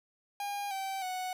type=tone with pitch steps; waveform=45% pulse; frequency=810 / 773.9 / 739.3 Hz; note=G#5 / G5 / F#5; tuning=-43 / -22 / -2 cents; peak=-34 dBFS; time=0.4-1.33 s; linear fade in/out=2 ms; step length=310 ms; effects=none